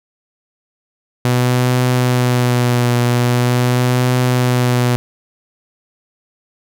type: tone with vibrato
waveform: sawtooth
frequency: 123.5 Hz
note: B2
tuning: in tune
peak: -8 dBFS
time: 1.25-4.96 s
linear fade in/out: 0 ms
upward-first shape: triangle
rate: 0.43 Hz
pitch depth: 33 cents each way
effects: none